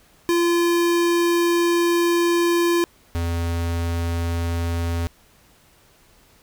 square tone pair in turn, 343.4 / 84.64 Hz, F4 / E2, -29 / +46 cents, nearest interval 2 octaves, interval 2425 cents, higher first, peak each -17 / -22 dBFS, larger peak first, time 0.29-2.84 / 3.15-5.07 s, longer first, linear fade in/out 0 ms, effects pink hiss -55 dBFS RMS until 6.42 s

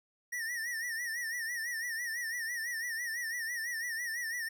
square tone with vibrato, 1864.7 Hz, A#6, in tune, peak -35 dBFS, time 0.32-4.49 s, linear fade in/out 10 ms, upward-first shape sine, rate 6 Hz, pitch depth 93 cents each way, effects none

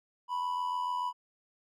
triangle tone with amplitude modulation, 987.8 Hz, B5, in tune, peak -26 dBFS, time 0.28-1.13 s, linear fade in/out 50 ms, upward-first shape sine, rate 86.9 Hz, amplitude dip 55%, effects none

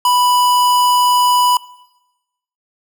square tone, 987.8 Hz, B5, in tune, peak -11 dBFS, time 0.05-1.57 s, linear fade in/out 2 ms, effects noise-tail reverb RT60 1.0 s tail -20 dB re dry

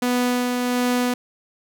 sawtooth tone with tremolo, 246.9 Hz, B3, in tune, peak -14 dBFS, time 0.02-1.14 s, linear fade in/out 5 ms, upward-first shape sine, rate 1.4 Hz, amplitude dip 30%, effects none

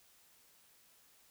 silence, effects white hiss -66 dBFS RMS until 1.3 s

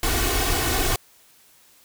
pink noise with comb filter, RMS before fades -22 dBFS, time 0.03-0.96 s, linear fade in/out 2 ms, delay 2.7 ms, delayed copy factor +0.75, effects white hiss -55 dBFS RMS until 1.84 s

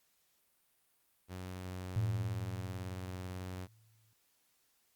sawtooth tone, 91.9 Hz, F#2, 11 cents flat, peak -37 dBFS, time 1.28-3.68 s, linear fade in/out 50 ms
sine tone with exponential decay, 110 Hz, A2, in tune, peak -29 dBFS, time 1.96-4.13 s, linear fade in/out 0 ms, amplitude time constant 470 ms
effects white hiss -74 dBFS RMS until 4.95 s + Opus 48 kbps

